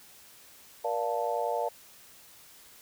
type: chord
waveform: sine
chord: Bb major seventh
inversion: none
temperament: equal with one note detuned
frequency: 476 / 587.3 / 698.5 / 880 Hz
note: Bb4 / D5 / F5 / A5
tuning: +36 / 0 / 0 / 0 cents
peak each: -33 dBFS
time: 0.84-1.69 s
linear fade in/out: 10 ms
effects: white hiss -54 dBFS RMS until 2.81 s